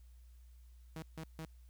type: tone bursts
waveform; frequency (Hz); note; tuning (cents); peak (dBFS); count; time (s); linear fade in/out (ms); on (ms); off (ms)
sawtooth; 159.9; D#3; +48; -39; 3; 0.96-1.452; 2; 64; 150
effects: added 60 Hz sine -55 dBFS peak until 1.69 s + white hiss -75 dBFS RMS until 1.69 s